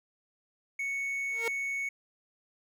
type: tone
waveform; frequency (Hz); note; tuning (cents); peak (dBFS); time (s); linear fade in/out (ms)
triangle; 2217; C#7; 0; -29; 0.79-1.89; 5
type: tone with exponential growth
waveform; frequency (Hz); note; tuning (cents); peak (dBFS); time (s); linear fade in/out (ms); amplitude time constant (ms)
sawtooth; 461.2; A#4; -19; -24; 1.29-1.48; 2; 41
effects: none